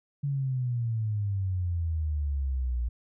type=exponential sweep; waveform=sine; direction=down; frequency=143.7 to 58.3 Hz; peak=-26 dBFS; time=0.23-2.89 s; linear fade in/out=10 ms; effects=none